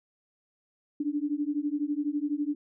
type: beating tone pair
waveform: sine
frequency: 287.2 / 299.2 Hz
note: D4 / D4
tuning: -39 / +32 cents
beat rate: 12 Hz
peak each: -30 dBFS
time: 1-2.55 s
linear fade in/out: 5 ms
effects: none